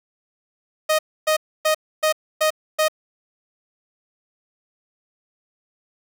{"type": "tone bursts", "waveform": "sawtooth", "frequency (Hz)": 622.3, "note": "D#5", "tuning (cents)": 0, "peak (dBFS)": -12, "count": 6, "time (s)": [0.89, 2.884], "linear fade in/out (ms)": 10, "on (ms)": 99, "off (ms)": 280, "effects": []}